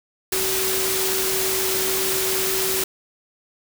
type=tone in noise; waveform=sine; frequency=380.2 Hz; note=F#4; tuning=47 cents sharp; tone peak=-26 dBFS; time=0.32-2.84 s; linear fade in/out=5 ms; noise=white; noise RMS=-23 dBFS; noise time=0.32-2.84 s; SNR=-6 dB; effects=none